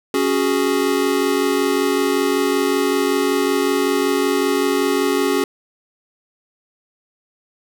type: chord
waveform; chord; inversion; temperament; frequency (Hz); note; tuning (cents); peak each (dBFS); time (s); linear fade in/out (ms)
square; C# suspended fourth; none; equal; 277.2 / 370 / 415.3; C#4 / F#4 / G#4; 0 / 0 / 0; -21; 0.14-5.44; 2
effects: none